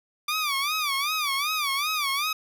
15% pulse tone with vibrato, 1174.7 Hz, D6, in tune, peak -18 dBFS, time 0.28-2.33 s, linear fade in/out 5 ms, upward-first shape sine, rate 2.6 Hz, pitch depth 140 cents each way, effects none

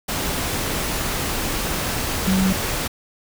sine tone in noise, 189.7 Hz, F#3, 43 cents sharp, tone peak -16 dBFS, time 2.27-2.53 s, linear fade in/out 10 ms, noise pink, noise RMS -24 dBFS, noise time 0.08-2.88 s, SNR +5 dB, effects none

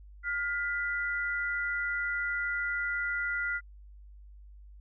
sine tone pair together, 1419 / 1986.6 Hz, F6 / B6, +27 / +10 cents, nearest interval tritone, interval 583 cents, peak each -31 / -33 dBFS, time 0.23-3.61 s, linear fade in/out 50 ms, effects added 50 Hz sine -48 dBFS peak until 4.8 s

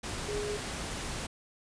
sine tone in noise, 415.3 Hz, G#4, in tune, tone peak -33 dBFS, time 0.28-0.57 s, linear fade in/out 10 ms, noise pink, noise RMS -37 dBFS, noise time 0.03-1.27 s, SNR +1 dB, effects resampled to 22050 Hz

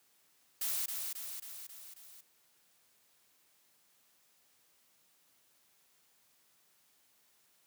blue noise with echo, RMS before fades -35 dBFS, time 0.61-0.86 s, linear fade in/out 5 ms, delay 270 ms, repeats 5, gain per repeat -4 dB, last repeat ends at 2.21 s, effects white hiss -70 dBFS RMS until 7.66 s + high-pass 100 Hz 12 dB/octave

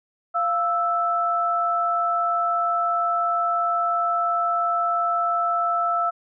sine tone pair together, 692.8 / 1318.5 Hz, F5 / E6, -14 / 0 cents, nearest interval major seventh, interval 1114 cents, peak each -24 / -21 dBFS, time 0.34-6.11 s, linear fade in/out 20 ms, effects none

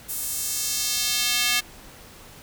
square tone with high-pass filter sweep, 242.7 Hz, B3, 30 cents flat, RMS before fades -25 dBFS, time 0.08-1.61 s, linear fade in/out 20 ms, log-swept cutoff 11000 to 2400 Hz, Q 1.1, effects pink hiss -46 dBFS RMS until 2.42 s

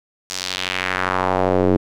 square tone with band-pass filter sweep, 46.25 Hz, F#1, in tune, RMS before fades -20 dBFS, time 0.3-1.77 s, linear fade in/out 0 ms, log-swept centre 6100 to 340 Hz, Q 1.7, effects none

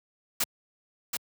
white noise with echo, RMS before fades -26 dBFS, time 0.4-0.44 s, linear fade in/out 5 ms, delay 730 ms, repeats 1, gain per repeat -5 dB, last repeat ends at 1.17 s, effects high-pass 80 Hz 12 dB/octave

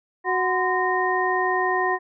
harmonic tone with a mistuned harmonic, 369.3 Hz, F#4, 3 cents flat, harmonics 1 / 2 / 3 / 5, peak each -25 / -25 / -25 / -25 dBFS, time 0.24-1.99 s, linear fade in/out 50 ms, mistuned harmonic 3, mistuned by -130 cents, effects none

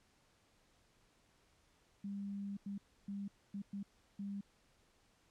sine tone bursts at uneven times, 199.9 Hz, G3, 34 cents sharp, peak -40 dBFS, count 6, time 2.04-2.57 / 2.66-2.78 / 3.08-3.28 / 3.54-3.62 / 3.73-3.83 / 4.19-4.41 s, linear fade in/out 5 ms, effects pink hiss -72 dBFS RMS until 5.3 s + low-pass 9000 Hz 12 dB/octave

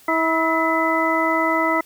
harmonic tone with a mistuned harmonic, 324.3 Hz, E4, 28 cents flat, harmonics 1 / 2 / 3 / 4 / 6, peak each -23 / -23 / -23 / -23 / -23 dBFS, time 0.08-1.81 s, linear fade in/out 5 ms, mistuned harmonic 6, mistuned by +54 cents, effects white hiss -50 dBFS RMS until 1.85 s

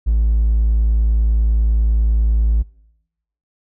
triangle tone, 55 Hz, A1, in tune, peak -9 dBFS, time 0.06-2.63 s, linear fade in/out 20 ms, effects noise-tail reverb RT60 0.9 s tail -26 dB re dry + tanh soft clip ceiling -7 dBFS

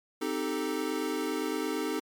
square chord, A half-diminished seventh, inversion first, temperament equal, 261.6 / 311.1 / 392 / 440 Hz, C4 / Eb4 / G4 / A4, 0 / 0 / 0 / 0 cents, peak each -37 / -34 / -37 / -36 dBFS, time 0.21-2 s, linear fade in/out 10 ms, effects MP3 96 kbps

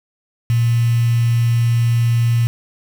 sine tone with quantisation, 117.4 Hz, A#2, 13 cents sharp, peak -12 dBFS, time 0.5-2.47 s, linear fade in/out 0 ms, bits 5, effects none

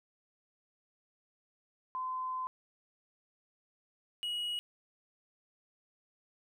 sine / triangle tone pair in turn, 1027 / 2905 Hz, C6 / F#7, -33 / -32 cents, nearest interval octave + tritone, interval 1801 cents, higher second, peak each -34 / -32 dBFS, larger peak second, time 1.95-2.47 / 4.23-4.59 s, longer first, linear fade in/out 0 ms, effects none

